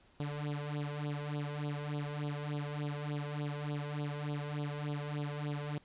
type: tone with flanger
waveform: sawtooth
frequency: 146.83 Hz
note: D3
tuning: in tune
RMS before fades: -38 dBFS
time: 0.2-5.78 s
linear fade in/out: 0 ms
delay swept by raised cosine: 0.23 to 2.03 ms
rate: 3.4 Hz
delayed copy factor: +0.85
effects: pink hiss -65 dBFS RMS until 5.84 s + resampled to 8000 Hz